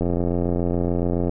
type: click train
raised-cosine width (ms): 2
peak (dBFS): -10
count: 113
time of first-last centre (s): 0.01-1.294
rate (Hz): 87.2
effects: none